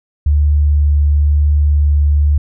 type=tone with vibrato; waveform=sine; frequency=73.42 Hz; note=D2; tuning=in tune; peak=-8 dBFS; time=0.26-2.38 s; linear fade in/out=5 ms; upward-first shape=triangle; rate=1 Hz; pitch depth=9 cents each way; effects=none